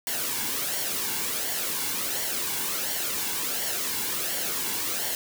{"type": "noise with flanger", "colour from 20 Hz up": "white", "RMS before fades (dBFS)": -29, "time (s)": [0.07, 5.15], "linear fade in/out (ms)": 0, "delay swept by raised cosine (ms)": [0.79, 1.63], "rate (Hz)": 1.4, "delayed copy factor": -0.55, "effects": []}